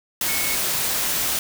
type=tone in noise; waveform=sine; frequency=2200 Hz; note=C#7; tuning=14 cents flat; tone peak=-28 dBFS; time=0.28-0.55 s; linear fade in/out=2 ms; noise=white; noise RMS=-23 dBFS; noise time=0.21-1.39 s; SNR=-8 dB; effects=none